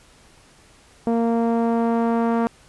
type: tone with low-pass filter sweep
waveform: sawtooth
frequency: 231.2 Hz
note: A#3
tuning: 14 cents flat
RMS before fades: -20 dBFS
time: 1.07-2.47 s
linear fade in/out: 0 ms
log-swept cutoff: 680 to 1100 Hz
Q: 1.3
effects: pink hiss -52 dBFS RMS until 2.68 s + resampled to 24000 Hz